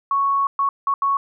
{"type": "tone bursts at uneven times", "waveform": "sine", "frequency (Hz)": 1108.7, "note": "C#6", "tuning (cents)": 0, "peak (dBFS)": -16, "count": 4, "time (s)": [[0.11, 0.47], [0.59, 0.69], [0.87, 0.94], [1.02, 1.17]], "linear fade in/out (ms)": 2, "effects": []}